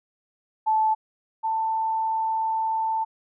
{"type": "tone pair in turn", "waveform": "sine", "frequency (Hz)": [873, 888.3], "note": ["A5", "A5"], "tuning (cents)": [-14, 16], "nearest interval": "unison", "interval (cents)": 30, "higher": "second", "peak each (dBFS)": [-18, -22], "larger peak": "first", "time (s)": [[0.66, 0.95], [1.43, 3.05]], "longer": "second", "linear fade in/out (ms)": 20, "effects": []}